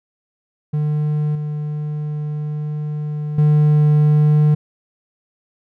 triangle tone with level steps, 150.1 Hz, D3, 38 cents sharp, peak -14 / -19 / -8 dBFS, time 0.73-4.55 s, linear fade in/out 10 ms, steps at 1.35 / 3.38 s, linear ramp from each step 5 ms, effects none

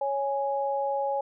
sine tone pair together, 554.4 / 830.7 Hz, C#5 / G#5, 0 / 0 cents, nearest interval perfect fifth, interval 700 cents, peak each -28 dBFS, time 0.01-1.21 s, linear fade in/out 5 ms, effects none

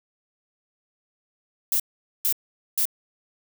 violet noise bursts, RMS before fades -22 dBFS, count 3, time 1.72-2.854 s, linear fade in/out 2 ms, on 78 ms, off 450 ms, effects none

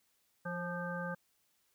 harmonic tone with a mistuned harmonic, 173.5 Hz, F3, 11 cents flat, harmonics 1 / 3 / 5 / 7 / 9, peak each -40 / -42 / -47 / -46 / -42 dBFS, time 0.45-1.15 s, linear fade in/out 10 ms, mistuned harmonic 3, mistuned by +38 cents, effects white hiss -75 dBFS RMS until 1.74 s

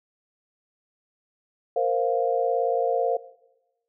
sine chord, Bb suspended second, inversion none, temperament just, 466.2 / 524.4 / 699.2 Hz, Bb4 / C5 / F5, 0 / +4 / +2 cents, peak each -25 dBFS, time 1.76-3.17 s, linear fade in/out 5 ms, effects noise-tail reverb RT60 1.0 s tail -19 dB re dry

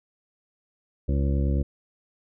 harmonic tone, 69.4 Hz, C#2, 3 cents sharp, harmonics 1 / 2 / 3 / 4 / 5 / 7 / 8, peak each -22 / -28 / -32 / -34 / -36 / -39 / -40 dBFS, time 1.08-1.63 s, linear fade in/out 10 ms, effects none

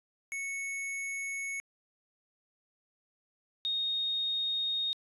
square / sine tone pair in turn, 2209 / 3715 Hz, C#7 / A#7, -7 / -7 cents, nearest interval major sixth, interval 900 cents, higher second, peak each -35 / -29 dBFS, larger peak second, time 0.32-1.6 / 3.65-4.93 s, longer neither, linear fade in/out 0 ms, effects resampled to 32000 Hz + 11-bit

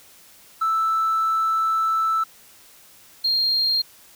triangle tone pair in turn, 1318.5 / 4213 Hz, E6 / C8, 0 / +11 cents, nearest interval octave + minor sixth, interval 2011 cents, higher second, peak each -15 dBFS, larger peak neither, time 0.61-2.24 / 3.24-3.82 s, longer first, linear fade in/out 10 ms, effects tanh soft clip ceiling -15 dBFS + white hiss -50 dBFS RMS until 4.15 s

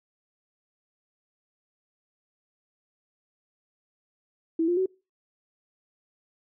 sine tone with pitch steps, 327 / 350.5 / 375.6 Hz, E4 / F4 / F#4, -14 / +6 / +26 cents, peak -21 dBFS, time 4.59-4.86 s, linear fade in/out 5 ms, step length 90 ms, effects noise-tail reverb RT60 0.3 s tail -25 dB re dry

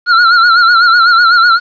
square tone with vibrato, 1394 Hz, F6, 4 cents flat, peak -5 dBFS, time 0.06-1.6 s, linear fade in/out 50 ms, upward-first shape sine, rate 8 Hz, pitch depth 77 cents each way, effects resampled to 11025 Hz + 7-bit

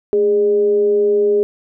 sine tone with frequency modulation, 411.1 Hz, G#4, 18 cents flat, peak -11 dBFS, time 0.13-1.43 s, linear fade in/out 0 ms, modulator 192 Hz, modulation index 0.25, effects none

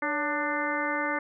harmonic tone with a mistuned harmonic, 296.8 Hz, D4, 18 cents sharp, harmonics 1 / 2 / 3 / 4 / 5 / 6 / 7, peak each -34 / -34 / -34 / -34 / -34 / -34 / -34 dBFS, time 0.02-1.19 s, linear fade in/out 5 ms, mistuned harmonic 2, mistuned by -70 cents, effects none

